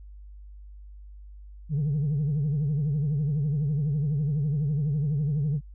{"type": "tone with vibrato", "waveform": "sine", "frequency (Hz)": 146.83, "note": "D3", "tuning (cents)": 0, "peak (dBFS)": -21, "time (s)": [1.69, 5.61], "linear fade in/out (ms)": 50, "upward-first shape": "triangle", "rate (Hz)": 12, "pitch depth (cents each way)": 160, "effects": ["tanh soft clip ceiling -21 dBFS", "added 50 Hz sine -42 dBFS peak until 5.74 s"]}